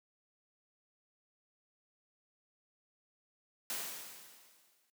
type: noise with exponential decay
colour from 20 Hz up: white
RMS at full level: -37 dBFS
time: 3.7-4.9 s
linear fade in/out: 1 ms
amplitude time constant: 260 ms
effects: noise-tail reverb RT60 0.1 s tail -19 dB re dry + high-pass 200 Hz 12 dB/octave